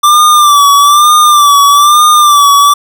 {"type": "tone with vibrato", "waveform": "square", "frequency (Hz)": 1174.7, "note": "D6", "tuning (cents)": 0, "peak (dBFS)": -3, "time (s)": [0.03, 2.74], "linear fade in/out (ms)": 10, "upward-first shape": "sine", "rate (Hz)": 1.1, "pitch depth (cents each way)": 62, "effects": []}